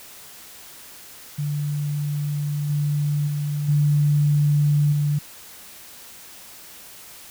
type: tone with level steps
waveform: sine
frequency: 146.7 Hz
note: D3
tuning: 2 cents flat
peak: -22 / -19 / -22 / -15 / -18 dBFS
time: 1.38-5.19 s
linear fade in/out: 10 ms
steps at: 2.69 / 3.27 / 3.68 / 4.92 s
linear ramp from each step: 10 ms
effects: white hiss -43 dBFS RMS until 7.3 s